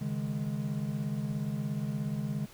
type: chord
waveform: triangle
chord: C# suspended second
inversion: none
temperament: equal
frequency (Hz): 138.59 / 155.56 / 207.7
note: C#3 / D#3 / G#3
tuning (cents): 0 / 0 / 0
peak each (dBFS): -33 / -34 / -33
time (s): 0.01-2.46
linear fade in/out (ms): 5
effects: pink hiss -54 dBFS RMS until 2.53 s